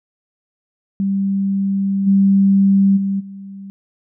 sine tone with level steps, 196 Hz, G3, in tune, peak -15 / -9 / -16 / -30 dBFS, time 1-3.7 s, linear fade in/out 0 ms, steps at 2.06 / 2.96 / 3.19 s, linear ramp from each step 20 ms, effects none

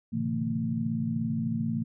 sine tone cluster, 112.2 / 132.3 / 145.7 / 168.6 / 226.2 Hz, A2 / C3 / D3 / E3 / A3, +34 / +20 / -13 / +39 / +48 cents, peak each -35 / -37 / -37 / -34 / -29 dBFS, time 0.12-1.84 s, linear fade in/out 20 ms, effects none

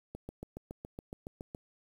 click train, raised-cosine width 2 ms, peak -28 dBFS, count 11, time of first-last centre 0.15-1.549 s, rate 7.15 Hz, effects 9-bit

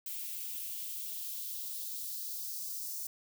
violet noise with high-pass filter sweep, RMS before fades -40 dBFS, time 0.06-3.07 s, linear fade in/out 2 ms, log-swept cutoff 2300 to 5500 Hz, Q 2.1, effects none

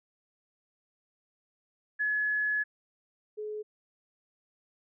sine tone pair in turn, 1700 / 425 Hz, G#6 / G#4, +40 / +40 cents, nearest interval 2 octaves, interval 2400 cents, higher first, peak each -26 / -34 dBFS, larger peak first, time 1.99-2.64 / 3.37-3.63 s, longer first, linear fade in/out 20 ms, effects none

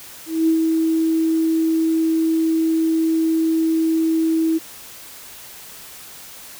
sine tone with ADSR envelope, 323.3 Hz, E4, 34 cents flat, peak -12 dBFS, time 0.26-4.59 s, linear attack 220 ms, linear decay 92 ms, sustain -3 dB, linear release 22 ms, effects white hiss -39 dBFS RMS until 6.59 s

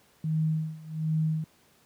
sine tone with tremolo, 157.5 Hz, D#3, 21 cents sharp, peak -22 dBFS, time 0.24-1.44 s, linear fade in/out 2 ms, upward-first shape sine, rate 1.3 Hz, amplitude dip 90%, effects pink hiss -62 dBFS RMS until 1.85 s + high-pass 100 Hz 12 dB/octave

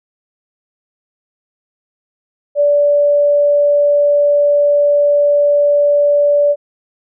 sine tone, 580 Hz, D5, 22 cents flat, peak -8 dBFS, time 2.55-6.56 s, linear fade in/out 50 ms, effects none

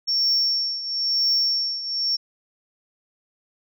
sine tone with tremolo, 5470 Hz, F8, 37 cents flat, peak -15 dBFS, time 0.07-2.17 s, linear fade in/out 20 ms, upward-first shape triangle, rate 1 Hz, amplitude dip 80%, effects tanh soft clip ceiling -14 dBFS

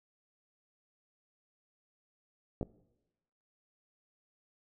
clicks, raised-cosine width 2 ms, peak -21 / -22 dBFS, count 2, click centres 2.612 / 2.629 s, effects noise-tail reverb RT60 1.0 s tail -21 dB re dry

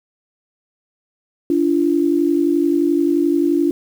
sine tone pair together, 290 / 341.5 Hz, D4 / F4, -22 / -39 cents, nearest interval minor third, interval 283 cents, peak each -16 dBFS, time 1.5-3.71 s, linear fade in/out 2 ms, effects 7-bit

